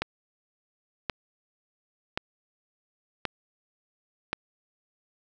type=click train; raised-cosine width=0.3 ms; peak=-11 dBFS; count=5; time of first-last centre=0.02-4.33 s; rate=0.928 Hz; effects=none